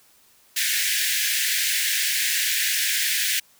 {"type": "high-pass noise", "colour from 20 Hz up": "pink", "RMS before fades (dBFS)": -23, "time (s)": [0.56, 3.4], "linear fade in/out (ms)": 10, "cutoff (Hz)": 1600, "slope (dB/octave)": 96, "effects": ["white hiss -57 dBFS RMS until 3.59 s"]}